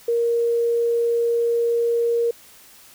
sine tone, 468.5 Hz, A#4, 9 cents sharp, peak -17 dBFS, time 0.08-2.31 s, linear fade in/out 5 ms, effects white hiss -48 dBFS RMS until 2.94 s

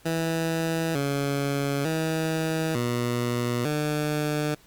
15% pulse tone with pitch steps, 163.7 / 140.6 / 160.1 / 120.8 / 150.1 Hz, E3 / C#3 / D#3 / B2 / D3, -12 / +25 / +50 / -38 / +38 cents, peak -18 dBFS, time 0.05-4.55 s, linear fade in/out 10 ms, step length 900 ms, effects pink hiss -56 dBFS RMS until 4.66 s + Opus 48 kbps

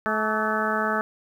harmonic tone with a mistuned harmonic, 216.1 Hz, A3, 31 cents flat, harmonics 1 / 2 / 3 / 4 / 5 / 6 / 7 / 8, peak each -30 / -31 / -30 / -31 / -32 / -28 / -29 / -32 dBFS, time 0.06-1.01 s, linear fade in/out 0 ms, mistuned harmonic 5, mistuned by +79 cents, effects 9-bit

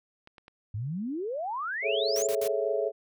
clicks, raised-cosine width 0.3 ms, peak -33 dBFS, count 3, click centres 0.274 / 0.382 / 0.481 s
sine exponential sweep, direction up, 97 to 7540 Hz, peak -30 dBFS, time 0.74-2.27 s, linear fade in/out 5 ms
sine chord, A major seventh, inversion third, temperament equal, 415.3 / 440 / 554.4 / 659.3 Hz, G#4 / A4 / C#5 / E5, 0 / 0 / 0 / 0 cents, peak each -31 dBFS, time 1.82-2.92 s, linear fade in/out 50 ms
white noise bursts, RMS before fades -38 dBFS, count 3, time 2.16-2.476 s, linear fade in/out 0 ms, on 62 ms, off 65 ms
effects none

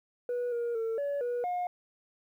sine tone with pitch steps, 487.7 / 472.8 / 451.1 / 569 / 484.9 / 716 Hz, B4 / A#4 / A4 / C#5 / B4 / F5, -22 / +24 / +43 / +45 / -32 / +43 cents, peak -27 dBFS, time 0.29-1.67 s, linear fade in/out 2 ms, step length 230 ms, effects tanh soft clip ceiling -28 dBFS + 11-bit

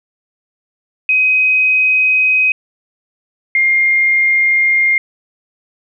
sine tone pair in turn, 2520 / 2119 Hz, D#7 / C7, +21 / +21 cents, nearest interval minor third, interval 300 cents, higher first, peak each -9 dBFS, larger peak neither, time 1.09-2.52 / 3.55-4.98 s, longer neither, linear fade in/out 2 ms, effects none

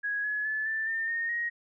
sine tone with pitch steps, 1661.2 / 1696.1 / 1731.7 / 1768.1 / 1805.3 / 1843.2 / 1881.9 Hz, G#6 / G#6 / A6 / A6 / A6 / A#6 / A#6, 0 / +36 / -28 / +8 / +44 / -20 / +16 cents, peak -28 dBFS, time 0.03-1.5 s, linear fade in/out 20 ms, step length 210 ms, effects none

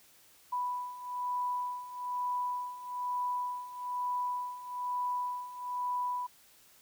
sine beating tone pair, 987.8 / 988.9 Hz, B5 / B5, 0 / +2 cents, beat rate 1.1 Hz, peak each -38 / -34 dBFS, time 0.52-6.27 s, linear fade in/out 10 ms, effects white hiss -61 dBFS RMS until 6.81 s

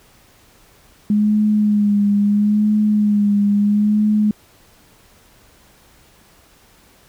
sine tone with vibrato, 207.7 Hz, G#3, in tune, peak -12 dBFS, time 1.1-4.31 s, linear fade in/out 2 ms, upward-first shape sine, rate 0.75 Hz, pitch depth 36 cents each way, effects pink hiss -51 dBFS RMS until 7.08 s

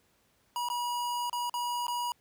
square tone with dropouts, 966 Hz, B5, 39 cents flat, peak -31 dBFS, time 0.56-2.12 s, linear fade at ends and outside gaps 1 ms, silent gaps 0.687-0.7 / 1.297-1.329 / 1.496-1.54 / 1.868-1.881 s, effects pink hiss -69 dBFS RMS until 2.2 s + high-pass 60 Hz 12 dB/octave

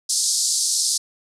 pink band-pass noise, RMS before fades -21 dBFS, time 0.09-0.98 s, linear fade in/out 10 ms, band 4400 to 10000 Hz, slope 48 dB/octave, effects none

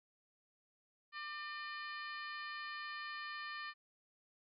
harmonic tone with a mistuned harmonic, 602 Hz, D5, 43 cents sharp, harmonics 2 / 3 / 4 / 5 / 6 / 7 / 8, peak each -47 / -46 / -53 / -55 / -62 / -55 / -59 dBFS, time 1.12-3.74 s, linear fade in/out 50 ms, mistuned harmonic 2, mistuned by -23 cents, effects AAC 64 kbps

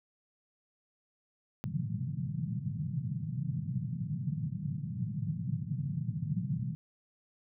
white band-pass noise, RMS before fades -35 dBFS, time 1.64-6.75 s, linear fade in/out 0 ms, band 110 to 180 Hz, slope 48 dB/octave, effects none

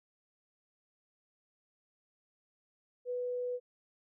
sine tone, 493.9 Hz, B4, in tune, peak -33 dBFS, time 3.05-3.6 s, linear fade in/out 50 ms, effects none

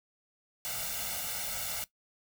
white noise with comb filter, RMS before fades -36 dBFS, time 0.65-1.84 s, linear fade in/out 0 ms, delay 1.4 ms, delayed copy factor +0.9, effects noise-tail reverb RT60 0.1 s tail -17 dB re dry

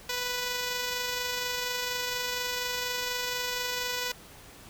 5% pulse tone with amplitude modulation, 493.9 Hz, B4, in tune, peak -17 dBFS, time 0.09-4.12 s, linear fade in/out 5 ms, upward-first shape sine, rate 24.2 Hz, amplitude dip 25%, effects pink hiss -50 dBFS RMS until 4.69 s

